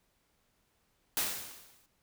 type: noise with exponential decay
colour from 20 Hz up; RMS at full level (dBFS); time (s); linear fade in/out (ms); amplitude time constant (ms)
white; -29; 1.17-1.86; 1; 150
effects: pink hiss -74 dBFS RMS until 2.02 s